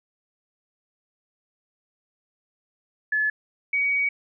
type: tone pair in turn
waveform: sine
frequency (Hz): 1719 / 2257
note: A6 / C#7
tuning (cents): -41 / +31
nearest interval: perfect fourth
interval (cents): 472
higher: second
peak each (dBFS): -20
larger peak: neither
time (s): 3.12-3.3 / 3.73-4.09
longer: second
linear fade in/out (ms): 5
effects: none